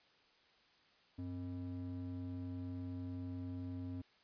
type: ring-modulated tone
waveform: triangle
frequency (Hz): 180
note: F#3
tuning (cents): -47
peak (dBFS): -36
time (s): 1.18-4.02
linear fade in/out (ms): 10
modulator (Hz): 84.4
effects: white hiss -69 dBFS RMS until 4.23 s + resampled to 11025 Hz